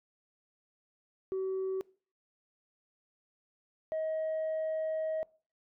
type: tone pair in turn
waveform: sine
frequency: 380 / 633.2 Hz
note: F#4 / D#5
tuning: +46 / +30 cents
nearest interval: major sixth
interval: 884 cents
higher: second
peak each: -29 / -29 dBFS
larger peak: neither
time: 1.32-1.81 / 3.92-5.23 s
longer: second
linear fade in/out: 0 ms
effects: noise-tail reverb RT60 0.4 s tail -24 dB re dry + tanh soft clip ceiling -29 dBFS